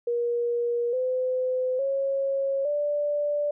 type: tone with pitch steps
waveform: sine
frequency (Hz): 475.9 / 510.1 / 546.7 / 585.9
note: A#4 / C5 / C#5 / D5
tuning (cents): +36 / -44 / -24 / -4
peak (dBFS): -23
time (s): 0.07-3.51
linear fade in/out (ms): 5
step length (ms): 860
effects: none